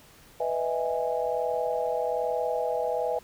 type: chord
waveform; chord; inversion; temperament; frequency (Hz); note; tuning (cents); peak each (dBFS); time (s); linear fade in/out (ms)
sine; E major seventh; second; just; 494.4 / 618.1 / 659.3 / 824.1; B4 / D#5 / E5 / G#5; +2 / -12 / 0 / -14; -29 / -32 / -31 / -32; 0.4-3.19; 5
effects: pink hiss -54 dBFS RMS until 3.23 s